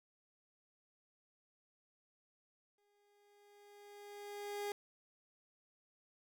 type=tone with exponential growth; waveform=30% pulse; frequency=409.4 Hz; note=G#4; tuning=25 cents flat; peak=-35 dBFS; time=2.78-4.72 s; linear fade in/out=2 ms; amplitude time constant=420 ms; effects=none